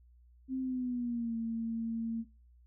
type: tone with pitch glide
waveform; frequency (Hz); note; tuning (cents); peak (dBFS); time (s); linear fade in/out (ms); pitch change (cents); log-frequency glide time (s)
sine; 261.6 to 227.7; C4 to A#3; 0 to -40; -32; 0.48-2.25; 50; -240; 0.6-1.36
effects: noise-tail reverb RT60 0.4 s tail -24 dB re dry + added 60 Hz sine -58 dBFS peak until 2.66 s